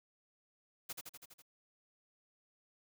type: noise with echo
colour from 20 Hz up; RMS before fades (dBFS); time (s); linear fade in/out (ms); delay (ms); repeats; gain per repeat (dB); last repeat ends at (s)
white; -42; 0.89-0.93; 10; 82; 6; -3; 1.422
effects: none